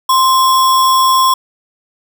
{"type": "tone with sample-and-hold", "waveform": "sine", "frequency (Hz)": 1046.5, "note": "C6", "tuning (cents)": 0, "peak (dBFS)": -7, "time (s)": [0.09, 1.34], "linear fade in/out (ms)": 5, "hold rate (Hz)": 4410, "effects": []}